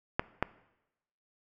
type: clicks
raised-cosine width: 0.5 ms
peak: -11 dBFS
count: 2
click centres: 0.195 / 0.426 s
effects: noise-tail reverb RT60 0.9 s tail -19 dB re dry